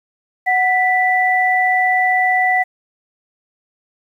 sine tone pair together, 740 / 1975.5 Hz, F#5 / B6, 0 / 0 cents, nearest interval octave + perfect fourth, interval 1700 cents, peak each -15 dBFS, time 0.46-2.64 s, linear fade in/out 20 ms, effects 8-bit

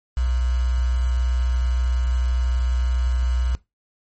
sine tone with quantisation, 61.8 Hz, B1, 2 cents sharp, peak -18 dBFS, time 0.17-3.55 s, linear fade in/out 0 ms, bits 6, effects noise-tail reverb RT60 0.2 s tail -19 dB re dry + MP3 32 kbps

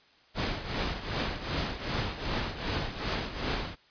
pink noise with tremolo, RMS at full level -29 dBFS, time 0.34-3.76 s, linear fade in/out 50 ms, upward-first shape triangle, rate 2.6 Hz, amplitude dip 75%, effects white hiss -61 dBFS RMS until 3.9 s + resampled to 11025 Hz

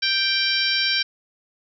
harmonic tone, 784 Hz, G5, in tune, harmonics 2 / 3 / 4 / 5 / 6 / 7, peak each -26 / -26 / -26 / -26 / -26 / -26 dBFS, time 0.02-1.03 s, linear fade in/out 10 ms, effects none

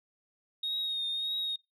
sine tone with vibrato, 3729 Hz, A#7, in tune, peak -29 dBFS, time 0.63-1.56 s, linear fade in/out 5 ms, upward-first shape triangle, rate 1.7 Hz, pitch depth 38 cents each way, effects noise-tail reverb RT60 0.2 s tail -25 dB re dry + tanh soft clip ceiling -27 dBFS

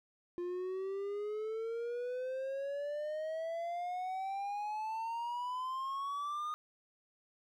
triangle exponential sweep, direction up, 349.2 to 1231 Hz, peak -34 dBFS, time 0.38-6.54 s, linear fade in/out 0 ms, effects none

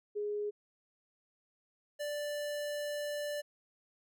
sine / square tone pair in turn, 415.3 / 587.3 Hz, G#4 / D5, 0 / 0 cents, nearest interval tritone, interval 600 cents, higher second, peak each -33 / -36 dBFS, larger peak first, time 0.15-0.51 / 1.99-3.42 s, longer second, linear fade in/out 20 ms, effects none

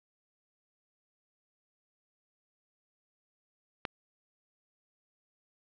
click, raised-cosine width 0.3 ms, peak -16 dBFS, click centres 3.852 s, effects low-pass 4000 Hz 12 dB/octave

